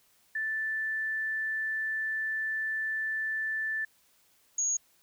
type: tone pair in turn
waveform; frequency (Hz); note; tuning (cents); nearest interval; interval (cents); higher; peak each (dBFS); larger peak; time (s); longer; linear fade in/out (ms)
sine; 1760 / 6645; A6 / G#8; 0 / 0; octave + major seventh; 2300; second; -29 / -26; second; 0.35-3.85 / 4.58-4.77; first; 5
effects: white hiss -66 dBFS RMS until 5.02 s